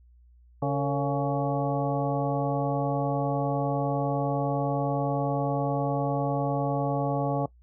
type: harmonic tone with a mistuned harmonic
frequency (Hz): 140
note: C#3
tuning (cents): +18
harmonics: 1 / 2 / 3 / 4 / 5 / 6 / 8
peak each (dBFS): -28 / -31 / -33 / -31 / -33 / -34 / -38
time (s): 0.62-7.46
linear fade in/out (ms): 5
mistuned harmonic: 3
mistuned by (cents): +120
effects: noise-tail reverb RT60 0.1 s tail -20 dB re dry + added 60 Hz sine -53 dBFS peak until 7.62 s